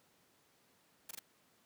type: noise bursts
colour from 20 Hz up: white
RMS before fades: -45 dBFS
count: 3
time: 1.09-1.192 s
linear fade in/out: 5 ms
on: 20 ms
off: 21 ms
effects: pink hiss -70 dBFS RMS until 1.65 s + high-pass 150 Hz 12 dB/octave